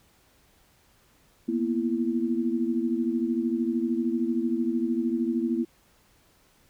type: tone cluster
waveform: sine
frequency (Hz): 233.2 / 246.3 / 333.7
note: A#3 / B3 / E4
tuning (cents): +1 / -5 / +21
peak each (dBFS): -28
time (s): 1.48-5.65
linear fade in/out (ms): 10
effects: pink hiss -62 dBFS RMS until 6.69 s